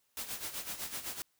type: noise with tremolo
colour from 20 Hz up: white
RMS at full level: -38 dBFS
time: 0.17-1.22 s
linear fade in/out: 0 ms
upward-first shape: sine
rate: 7.9 Hz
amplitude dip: 70%
effects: white hiss -75 dBFS RMS until 1.39 s